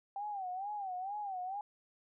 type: tone with vibrato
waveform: sine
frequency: 780 Hz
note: G5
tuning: 9 cents flat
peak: -37 dBFS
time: 0.16-1.61 s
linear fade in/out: 2 ms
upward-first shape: sine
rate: 2.2 Hz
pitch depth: 130 cents each way
effects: none